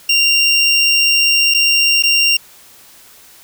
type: tone with dropouts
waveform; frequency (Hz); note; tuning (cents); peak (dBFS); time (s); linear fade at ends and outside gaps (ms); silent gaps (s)
25% pulse; 2775; F7; -12; -6; 0.09-2.37; 5; 1.54-1.545 / 2.025-2.035
effects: white hiss -43 dBFS RMS until 3.43 s